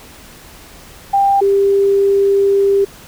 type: tone pair in turn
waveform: sine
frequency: 793 / 396.5 Hz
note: G5 / G4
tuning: +20 / +20 cents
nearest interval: octave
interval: 1200 cents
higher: first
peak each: -9 dBFS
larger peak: neither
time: 1.13-1.41 / 1.41-2.85 s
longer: second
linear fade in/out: 10 ms
effects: pink hiss -39 dBFS RMS until 3.07 s